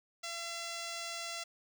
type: tone with notch filter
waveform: 5% pulse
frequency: 678 Hz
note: E5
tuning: 49 cents sharp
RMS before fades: -41 dBFS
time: 0.23-1.44 s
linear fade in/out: 10 ms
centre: 12000 Hz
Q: 1
effects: none